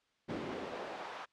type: noise with high-pass filter sweep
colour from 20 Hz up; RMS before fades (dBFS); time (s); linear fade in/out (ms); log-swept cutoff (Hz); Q
brown; -42; 0.28-1.26; 20; 220 to 1000; 1.3
effects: white hiss -75 dBFS RMS until 1.32 s + low-pass 4000 Hz 12 dB/octave